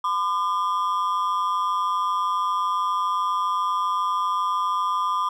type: ring-modulated tone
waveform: triangle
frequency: 1108.7 Hz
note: C#6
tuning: in tune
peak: -16 dBFS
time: 0.04-5.29 s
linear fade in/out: 5 ms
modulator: 93.7 Hz
effects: none